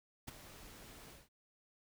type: noise with ADSR envelope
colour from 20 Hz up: pink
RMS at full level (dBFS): -44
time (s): 0.27-1.29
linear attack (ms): 14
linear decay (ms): 16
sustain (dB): -11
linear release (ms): 180
effects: none